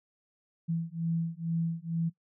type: beating tone pair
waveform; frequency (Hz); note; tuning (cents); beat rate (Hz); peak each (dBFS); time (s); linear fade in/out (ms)
sine; 164.81 / 167.01; E3 / E3; 0 / +23; 2.2; -32 / -32; 0.68-2.1; 20
effects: noise-tail reverb RT60 0.1 s tail -18 dB re dry